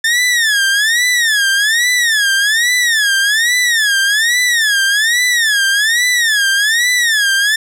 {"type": "tone with vibrato", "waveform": "sawtooth", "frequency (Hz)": 1774, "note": "A6", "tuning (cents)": 14, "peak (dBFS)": -7, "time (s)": [0.04, 7.56], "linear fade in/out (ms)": 5, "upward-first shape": "sine", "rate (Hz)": 1.2, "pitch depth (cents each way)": 200, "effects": ["low-pass 11000 Hz 12 dB/octave", "8-bit"]}